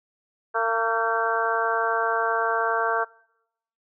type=harmonic tone with a mistuned harmonic; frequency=227.6 Hz; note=A#3; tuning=41 cents flat; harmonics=2 / 3 / 4 / 5 / 6 / 7; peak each=-28 / -28 / -28 / -28 / -28 / -28 dBFS; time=0.54-3.05 s; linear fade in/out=20 ms; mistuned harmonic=7; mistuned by=-40 cents; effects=noise-tail reverb RT60 0.8 s tail -24 dB re dry